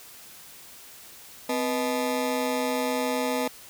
25% pulse ring-modulated tone, 373 Hz, F#4, 14 cents sharp, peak -18 dBFS, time 1.49-3.48 s, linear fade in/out 5 ms, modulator 116 Hz, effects white hiss -47 dBFS RMS until 3.69 s

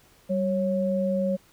sine tone pair together, 193.5 / 550 Hz, G3 / C#5, -22 / -14 cents, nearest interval octave + tritone, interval 1808 cents, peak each -25 dBFS, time 0.29-1.37 s, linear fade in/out 20 ms, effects pink hiss -58 dBFS RMS until 1.52 s

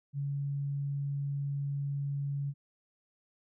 sine tone, 141 Hz, C#3, 30 cents sharp, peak -31 dBFS, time 0.13-2.54 s, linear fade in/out 50 ms, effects none

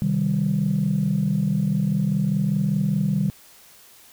sine chord, C minor, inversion none, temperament equal, 130.81 / 155.56 / 196 Hz, C3 / Eb3 / G3, 0 / 0 / 0 cents, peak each -26 / -22 / -21 dBFS, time 0.02-3.3 s, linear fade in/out 0 ms, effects tanh soft clip ceiling -12 dBFS + white hiss -50 dBFS RMS until 4.12 s

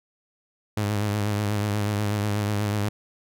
sawtooth tone with vibrato, 103.83 Hz, G#2, in tune, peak -19 dBFS, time 0.77-2.89 s, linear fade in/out 5 ms, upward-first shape sine, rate 8.2 Hz, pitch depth 44 cents each way, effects none

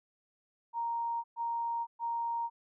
sine tone bursts, 932.3 Hz, A#5, in tune, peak -31 dBFS, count 3, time 0.73-2.5 s, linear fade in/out 50 ms, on 510 ms, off 120 ms, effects none

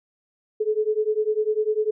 sine beating tone pair, 424.3 / 434.3 Hz, G#4 / A4, +37 / -23 cents, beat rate 10 Hz, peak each -23 dBFS, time 0.6-1.91 s, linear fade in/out 10 ms, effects none

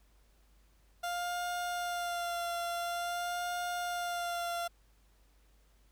30% pulse tone with vibrato, 698.5 Hz, F5, in tune, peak -31 dBFS, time 1.03-4.68 s, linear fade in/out 10 ms, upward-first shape sine, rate 0.48 Hz, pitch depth 24 cents each way, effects added 50 Hz sine -63 dBFS peak until 5.91 s + pink hiss -71 dBFS RMS until 5.91 s

